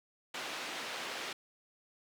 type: band-pass noise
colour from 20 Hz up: white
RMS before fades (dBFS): -41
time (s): 0.34-1.33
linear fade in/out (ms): 5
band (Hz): 270 to 3300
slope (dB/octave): 12
effects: none